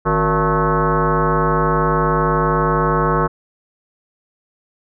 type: tone with frequency modulation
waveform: sine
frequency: 466.2 Hz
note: A#4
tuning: in tune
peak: -13 dBFS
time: 0.05-3.28 s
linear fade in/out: 20 ms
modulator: 208 Hz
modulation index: 4.3
effects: none